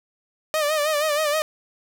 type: tone with vibrato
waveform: sawtooth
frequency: 605 Hz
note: D#5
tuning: 49 cents flat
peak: -16 dBFS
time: 0.54-1.42 s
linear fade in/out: 0 ms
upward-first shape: sine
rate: 6.3 Hz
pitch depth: 76 cents each way
effects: none